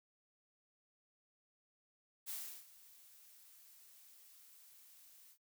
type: noise with ADSR envelope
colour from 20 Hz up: blue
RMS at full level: -43 dBFS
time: 2.26-5.38 s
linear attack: 35 ms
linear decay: 350 ms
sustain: -19 dB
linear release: 73 ms
effects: noise-tail reverb RT60 0.1 s tail -23 dB re dry